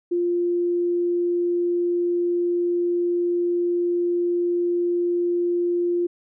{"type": "tone", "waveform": "sine", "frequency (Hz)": 349.2, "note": "F4", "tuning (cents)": 0, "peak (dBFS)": -19, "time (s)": [0.11, 6.07], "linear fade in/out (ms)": 10, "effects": []}